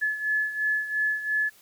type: beating tone pair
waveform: sine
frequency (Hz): 1716 / 1718.9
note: A6 / A6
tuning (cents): -44 / -41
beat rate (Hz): 2.9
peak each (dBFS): -25 / -30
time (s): 0.01-1.5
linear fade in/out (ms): 20
effects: white hiss -56 dBFS RMS until 1.61 s